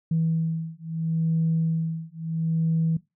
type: beating tone pair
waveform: sine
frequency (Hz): 162.2 / 162.95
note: E3 / E3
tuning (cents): -28 / -20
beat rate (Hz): 0.75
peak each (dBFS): -25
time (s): 0.11-2.97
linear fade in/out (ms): 5
effects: noise-tail reverb RT60 0.2 s tail -19 dB re dry + tanh soft clip ceiling -15 dBFS